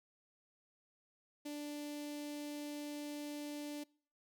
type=tone with notch filter; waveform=sawtooth; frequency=293.7 Hz; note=D4; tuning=in tune; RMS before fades=-44 dBFS; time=1.45-3.84 s; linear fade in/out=10 ms; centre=1300 Hz; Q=0.73; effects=noise-tail reverb RT60 0.5 s tail -25 dB re dry